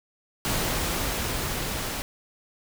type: noise with level ramp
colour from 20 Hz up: pink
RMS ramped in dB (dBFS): -26 to -31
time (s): 0.45-2.02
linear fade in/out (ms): 0
effects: none